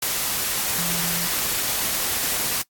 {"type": "tone in noise", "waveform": "sine", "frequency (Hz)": 171.5, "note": "F3", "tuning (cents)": -31, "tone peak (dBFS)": -32, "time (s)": [0.78, 1.27], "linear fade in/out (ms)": 5, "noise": "white", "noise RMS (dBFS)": -24, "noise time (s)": [0.02, 2.62], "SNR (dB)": -11, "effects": ["noise-tail reverb RT60 0.1 s tail -19 dB re dry", "AAC 64 kbps"]}